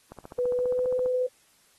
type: click train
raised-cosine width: 1 ms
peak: -28 dBFS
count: 15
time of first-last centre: 0.12-1.06 s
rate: 14.9 Hz
type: tone with pitch glide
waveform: sine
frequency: 493.9 to 504 Hz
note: B4 to B4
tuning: 0 to +35 cents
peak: -23 dBFS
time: 0.38-1.27 s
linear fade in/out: 10 ms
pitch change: +35 cents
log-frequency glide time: 0.51-0.87 s
effects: white hiss -62 dBFS RMS until 1.78 s + AAC 32 kbps